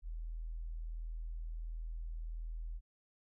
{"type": "tone", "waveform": "sine", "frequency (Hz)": 40.72, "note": "E1", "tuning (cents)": -20, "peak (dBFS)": -39, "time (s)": [0.02, 2.81], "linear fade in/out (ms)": 50, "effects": []}